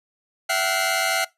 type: tone cluster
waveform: sawtooth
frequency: 665 / 761 / 1434 / 2087 Hz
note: E5 / F#5 / F6 / C7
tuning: +15 / +48 / +45 / -5 cents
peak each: -22 dBFS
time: 0.49-1.25 s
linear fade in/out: 10 ms
effects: noise-tail reverb RT60 0.2 s tail -21 dB re dry + resampled to 32000 Hz